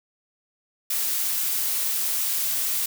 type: noise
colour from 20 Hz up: blue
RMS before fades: -25 dBFS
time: 0.9-2.86 s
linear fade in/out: 5 ms
effects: none